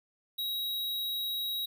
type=tone; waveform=square; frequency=3832 Hz; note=A#7; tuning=47 cents sharp; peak=-32 dBFS; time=0.38-1.66 s; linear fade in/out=10 ms; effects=none